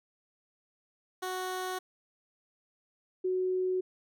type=tone pair in turn; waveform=15% pulse / sine; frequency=370 / 370 Hz; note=F#4 / F#4; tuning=0 / 0 cents; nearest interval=unison; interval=0 cents; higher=neither; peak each=-27 dBFS; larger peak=neither; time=1.22-1.79 / 3.24-3.81 s; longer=neither; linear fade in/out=10 ms; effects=none

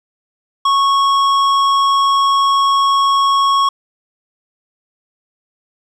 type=tone; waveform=square; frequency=1103 Hz; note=C#6; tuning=9 cents flat; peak=-11 dBFS; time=0.65-3.69 s; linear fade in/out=5 ms; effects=low-pass 5000 Hz 12 dB/octave + 8-bit

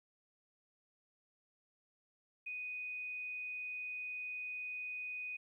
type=tone; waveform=sine; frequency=2489 Hz; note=D#7; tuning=in tune; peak=-40 dBFS; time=2.46-5.37 s; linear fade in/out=10 ms; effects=13-bit

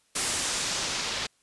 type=noise with low-pass filter sweep; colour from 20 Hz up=white; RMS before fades=-30 dBFS; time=0.15-1.27 s; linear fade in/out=10 ms; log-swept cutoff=9900 to 4400 Hz; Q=1.1; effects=white hiss -67 dBFS RMS until 1.42 s + resampled to 24000 Hz

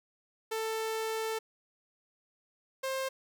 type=tone pair in turn; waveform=sawtooth; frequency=443.2 / 530.3 Hz; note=A4 / C5; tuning=+13 / +23 cents; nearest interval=minor third; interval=310 cents; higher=second; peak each=-28 dBFS; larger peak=neither; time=0.51-1.39 / 2.83-3.09 s; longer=first; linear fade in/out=10 ms; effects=none

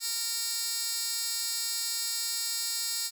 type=tone with high-pass filter; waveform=15% pulse; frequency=461.8 Hz; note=A#4; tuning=16 cents flat; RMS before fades=-32 dBFS; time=0-3.11 s; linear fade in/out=50 ms; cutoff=5300 Hz; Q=1.4; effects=none

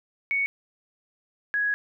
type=tone pair in turn; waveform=sine; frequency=2225 / 1666.9 Hz; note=C#7 / G#6; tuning=+6 / +6 cents; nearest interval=perfect fourth; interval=500 cents; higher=first; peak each=-22 dBFS; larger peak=neither; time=0.31-0.46 / 1.54-1.74 s; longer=second; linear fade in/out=0 ms; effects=none

